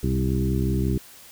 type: harmonic tone with a mistuned harmonic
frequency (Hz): 65.6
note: C2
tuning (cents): +5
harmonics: 1 / 2 / 3 / 4 / 5 / 6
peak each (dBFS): -25 / -25 / -27 / -32 / -30 / -32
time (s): 0.03-0.98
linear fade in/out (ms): 5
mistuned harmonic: 2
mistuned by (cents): -48
effects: white hiss -47 dBFS RMS until 1.31 s